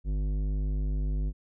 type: tone with tanh clipping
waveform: sine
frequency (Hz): 50.4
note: G1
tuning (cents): +49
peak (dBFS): -28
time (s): 0.04-1.33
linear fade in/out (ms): 50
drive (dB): 13
effects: none